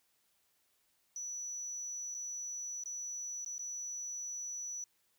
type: tone with dropouts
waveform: sine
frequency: 5920 Hz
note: F#8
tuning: in tune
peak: -37 dBFS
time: 1.16-4.84 s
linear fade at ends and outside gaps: 1 ms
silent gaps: 2.143-2.148 / 2.837-2.858 / 3.447-3.461 / 3.581-3.593 s
effects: tanh soft clip ceiling -37 dBFS + white hiss -75 dBFS RMS until 5.18 s